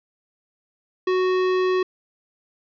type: tone with hard clipping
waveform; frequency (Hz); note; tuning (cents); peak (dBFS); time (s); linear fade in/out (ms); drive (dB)
sine; 370; F#4; 0; -20; 1.07-1.83; 5; 16
effects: resampled to 16000 Hz